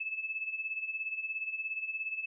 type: tone with tremolo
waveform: sine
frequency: 2610 Hz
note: E7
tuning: 18 cents flat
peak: -31 dBFS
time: 0-2.26 s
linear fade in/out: 10 ms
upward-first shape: sine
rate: 17 Hz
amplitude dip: 70%
effects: none